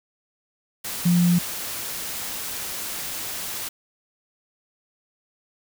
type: tone in noise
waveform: sine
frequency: 175 Hz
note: F3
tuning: 4 cents sharp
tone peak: -15 dBFS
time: 1.05-1.39 s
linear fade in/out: 10 ms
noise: white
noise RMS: -31 dBFS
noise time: 0.84-3.69 s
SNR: +13 dB
effects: none